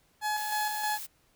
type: tone with tremolo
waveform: 30% pulse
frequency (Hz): 848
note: G#5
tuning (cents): +36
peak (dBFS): -25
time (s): 0.21-0.99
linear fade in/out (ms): 50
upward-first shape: square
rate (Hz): 3.2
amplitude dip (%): 40
type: noise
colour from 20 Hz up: blue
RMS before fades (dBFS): -40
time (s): 0.36-1.07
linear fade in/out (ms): 20
effects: pink hiss -67 dBFS RMS until 1.35 s